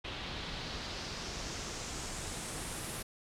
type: noise with low-pass filter sweep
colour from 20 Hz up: pink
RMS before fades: -41 dBFS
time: 0.04-3.03 s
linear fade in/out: 10 ms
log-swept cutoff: 3400 to 11000 Hz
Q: 2.2
effects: none